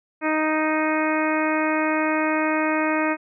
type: harmonic tone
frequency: 311.1 Hz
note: D#4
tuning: in tune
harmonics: 1 / 2 / 3 / 4 / 5 / 6 / 7 / 8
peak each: -23 / -26 / -28 / -29 / -30 / -31 / -31 / -32 dBFS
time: 0.21-3.17 s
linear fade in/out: 50 ms
effects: none